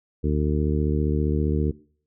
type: harmonic tone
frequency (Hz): 75.1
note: D2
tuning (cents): +39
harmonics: 1 / 2 / 3 / 4 / 5 / 6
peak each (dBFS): -23 / -26 / -28 / -29 / -30 / -31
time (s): 0.23-1.72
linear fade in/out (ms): 20
effects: noise-tail reverb RT60 0.5 s tail -21 dB re dry